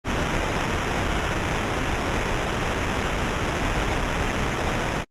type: noise with sample-and-hold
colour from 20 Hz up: pink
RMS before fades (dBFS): -24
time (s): 0.04-5.05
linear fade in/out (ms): 50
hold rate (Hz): 4410
effects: low-pass 7000 Hz 12 dB/octave + Opus 48 kbps